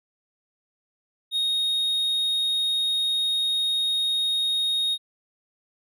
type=tone; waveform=triangle; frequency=3729 Hz; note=A#7; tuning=in tune; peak=-20 dBFS; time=1.31-4.98 s; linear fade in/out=50 ms; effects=none